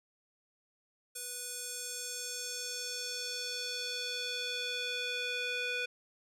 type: tone with band-pass filter sweep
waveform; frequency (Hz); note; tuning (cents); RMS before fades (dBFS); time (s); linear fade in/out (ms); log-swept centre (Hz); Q
square; 492.6; B4; -5; -38; 1.15-5.86; 10; 9500 to 2500; 1.9
effects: none